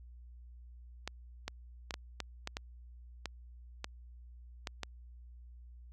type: clicks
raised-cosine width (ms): 0.2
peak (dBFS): -20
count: 11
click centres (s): 1.076 / 1.48 / 1.908 / 1.941 / 2.203 / 2.474 / 2.569 / 3.257 / 3.844 / 4.672 / 4.833
effects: added 60 Hz sine -50 dBFS peak until 5.92 s